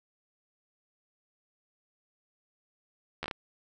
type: slowing click train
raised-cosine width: 0.3 ms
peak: -18 dBFS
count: 5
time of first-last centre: 3.23-3.312 s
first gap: 12 ms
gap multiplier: 1.37
effects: none